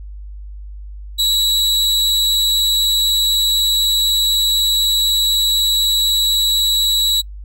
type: tone with amplitude modulation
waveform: 40% pulse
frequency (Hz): 3904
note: B7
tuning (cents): -21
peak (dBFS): -10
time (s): 1.18-7.22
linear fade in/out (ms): 20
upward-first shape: sine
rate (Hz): 256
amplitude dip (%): 40
effects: noise-tail reverb RT60 0.1 s tail -26 dB re dry + added 50 Hz sine -29 dBFS peak until 7.44 s